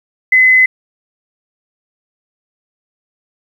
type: tone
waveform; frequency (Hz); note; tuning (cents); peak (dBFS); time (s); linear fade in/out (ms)
sine; 2030; B6; +47; -5; 0.32-0.66; 5
effects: 7-bit